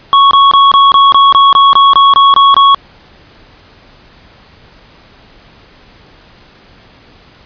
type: tone bursts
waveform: square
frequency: 1108.7 Hz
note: C#6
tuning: in tune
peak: -3 dBFS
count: 13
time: 0.13-2.746 s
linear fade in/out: 0 ms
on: 180 ms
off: 23 ms
effects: pink hiss -41 dBFS RMS until 7.45 s + resampled to 11025 Hz